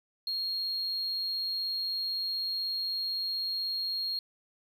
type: tone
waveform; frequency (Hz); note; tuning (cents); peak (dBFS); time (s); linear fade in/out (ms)
triangle; 4261; C8; +31; -28; 0.27-4.19; 2
effects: tanh soft clip ceiling -25 dBFS